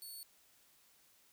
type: tone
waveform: 5% pulse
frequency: 4435 Hz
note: C#8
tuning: in tune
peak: -40 dBFS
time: 0.02-0.23 s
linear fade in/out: 0 ms
effects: white hiss -68 dBFS RMS until 1.32 s